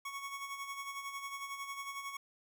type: tone with tremolo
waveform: 25% pulse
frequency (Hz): 1108.7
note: C#6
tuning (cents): 0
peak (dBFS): -35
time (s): 0.05-2.17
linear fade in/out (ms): 5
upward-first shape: sine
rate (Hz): 11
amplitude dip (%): 55
effects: none